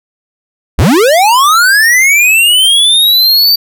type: linear sweep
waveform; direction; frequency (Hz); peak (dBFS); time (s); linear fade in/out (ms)
square; up; 41.52 to 4643; -5; 0.78-3.56; 10
effects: none